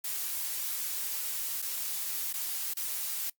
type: noise with dropouts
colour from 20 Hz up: blue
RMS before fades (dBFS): -34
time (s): 0.04-3.3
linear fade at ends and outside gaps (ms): 5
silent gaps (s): 1.619-1.623 / 2.329-2.338 / 2.737-2.768
effects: noise-tail reverb RT60 0.1 s tail -21 dB re dry + Opus 48 kbps